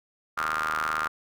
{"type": "ring-modulated tone", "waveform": "sawtooth", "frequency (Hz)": 77.78, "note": "D#2", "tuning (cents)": 0, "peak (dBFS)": -19, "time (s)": [0.37, 1.08], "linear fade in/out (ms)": 10, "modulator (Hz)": 1310, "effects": []}